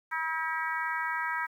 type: harmonic tone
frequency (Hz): 321.2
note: E4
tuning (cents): -45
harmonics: 3 / 4 / 5 / 6 / 7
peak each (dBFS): -34 / -36 / -34 / -36 / -41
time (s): 0.11-1.47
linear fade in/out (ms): 20
effects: 10-bit